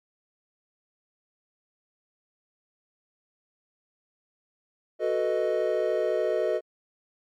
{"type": "chord", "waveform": "triangle", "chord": "B dominant seventh", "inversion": "second", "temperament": "equal", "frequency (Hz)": [370, 440, 493.9, 622.3], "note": ["F#4", "A4", "B4", "D#5"], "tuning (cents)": [0, 0, 0, 0], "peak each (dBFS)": [-28, -27, -28, -25], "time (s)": [4.99, 6.61], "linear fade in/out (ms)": 50, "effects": ["MP3 96 kbps"]}